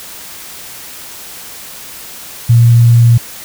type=tone; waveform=sine; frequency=117.8 Hz; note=A#2; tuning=19 cents sharp; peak=-3 dBFS; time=2.49-3.18 s; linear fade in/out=10 ms; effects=white hiss -30 dBFS RMS until 3.44 s